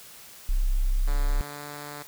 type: tone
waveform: sine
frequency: 32.88 Hz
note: C1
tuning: 9 cents sharp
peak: -20 dBFS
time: 0.49-1.41 s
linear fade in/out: 0 ms
type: tone with pitch glide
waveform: 5% pulse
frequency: 144 to 146.09 Hz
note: D3 to D3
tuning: -34 to -9 cents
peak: -26 dBFS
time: 1.07-2.03 s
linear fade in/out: 10 ms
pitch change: +25 cents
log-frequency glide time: 1.3-1.65 s
effects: white hiss -47 dBFS RMS until 2.07 s